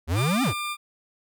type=exponential two-way sweep; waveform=square; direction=up then down; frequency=73.8 to 281.3 to 73.8 Hz; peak=-22 dBFS; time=0.07-0.54 s; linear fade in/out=50 ms; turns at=0.43 s
type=tone; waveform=20% pulse; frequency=1196 Hz; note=D6; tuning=31 cents sharp; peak=-23 dBFS; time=0.14-0.77 s; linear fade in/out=50 ms
effects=none